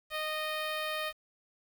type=tone with notch filter; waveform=10% pulse; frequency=618 Hz; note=D#5; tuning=12 cents flat; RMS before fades=-35 dBFS; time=0.1-1.13 s; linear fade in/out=50 ms; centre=7800 Hz; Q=1.1; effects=9-bit